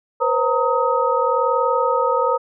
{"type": "tone cluster", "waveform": "sine", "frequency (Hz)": [487, 528, 923, 1261], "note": ["B4", "C5", "A#5", "D#6"], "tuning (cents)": [-24, 16, -17, 23], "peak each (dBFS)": -21, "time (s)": [0.2, 2.38], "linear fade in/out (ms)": 20, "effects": []}